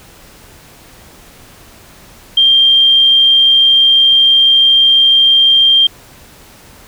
sine tone, 3183 Hz, G7, 26 cents sharp, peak -5 dBFS, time 2.37-5.87 s, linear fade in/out 5 ms, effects pink hiss -40 dBFS RMS until 6.87 s

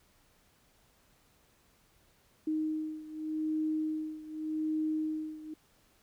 sine beating tone pair, 311.1 / 311.95 Hz, D#4 / D#4, 0 / +5 cents, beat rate 0.85 Hz, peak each -33 / -36 dBFS, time 2.47-5.54 s, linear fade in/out 5 ms, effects pink hiss -67 dBFS RMS until 6.02 s

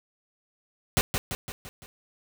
pink noise with echo, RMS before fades -22 dBFS, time 0.97-1.01 s, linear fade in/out 0 ms, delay 170 ms, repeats 5, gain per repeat -5 dB, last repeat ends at 1.86 s, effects none

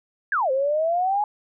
sine exponential two-way sweep, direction down then up, 1716 to 516 to 847 Hz, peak -19 dBFS, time 0.32-1.24 s, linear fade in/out 2 ms, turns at 0.51 s, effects none

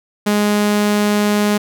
sawtooth tone, 207.7 Hz, G#3, in tune, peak -9 dBFS, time 0.26-1.58 s, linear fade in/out 10 ms, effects none

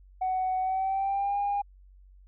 sine tone with pitch glide, 747 to 809.9 Hz, F#5 to G#5, +16 to -44 cents, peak -24 dBFS, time 0.21-1.62 s, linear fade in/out 10 ms, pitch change +140 cents, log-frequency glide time 0.59-1.38 s, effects tanh soft clip ceiling -22 dBFS + added 47 Hz sine -51 dBFS peak until 2.27 s

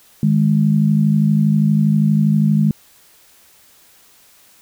sine tone pair together, 155.23 / 207.7 Hz, D#3 / G#3, -4 / 0 cents, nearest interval perfect fourth, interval 504 cents, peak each -14 dBFS, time 0.23-2.71 s, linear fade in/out 2 ms, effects white hiss -50 dBFS RMS until 4.61 s

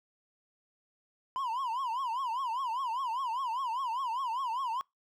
triangle tone with vibrato, 990 Hz, B5, 4 cents sharp, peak -29 dBFS, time 1.36-4.81 s, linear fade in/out 0 ms, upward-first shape triangle, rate 5 Hz, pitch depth 220 cents each way, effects noise-tail reverb RT60 0.2 s tail -26 dB re dry

